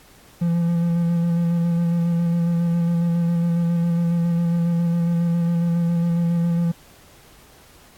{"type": "tone with vibrato", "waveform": "triangle", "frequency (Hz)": 170.1, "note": "F3", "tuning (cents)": -45, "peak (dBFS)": -15, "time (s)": [0.41, 6.72], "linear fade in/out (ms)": 10, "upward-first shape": "square", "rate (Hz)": 7.3, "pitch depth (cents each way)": 16, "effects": ["pink hiss -50 dBFS RMS until 7.97 s", "AAC 64 kbps"]}